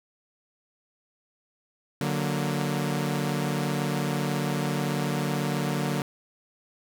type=chord; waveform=sawtooth; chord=D augmented; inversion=none; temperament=equal; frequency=146.83 / 185 / 233.1 Hz; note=D3 / F#3 / A#3; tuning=0 / 0 / 0 cents; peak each=-24 / -27 / -28 dBFS; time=2.01-6.02 s; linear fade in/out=2 ms; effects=none